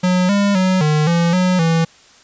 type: tone with pitch steps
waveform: square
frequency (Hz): 182 / 201.7 / 186.1 / 152.1 / 170 / 182.9 / 164.4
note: F#3 / G3 / F#3 / D#3 / F3 / F#3 / E3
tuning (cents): -28 / +50 / +10 / -39 / -46 / -20 / -4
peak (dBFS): -13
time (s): 0.03-1.85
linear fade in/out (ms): 10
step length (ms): 260
effects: white hiss -47 dBFS RMS until 2.23 s + resampled to 16000 Hz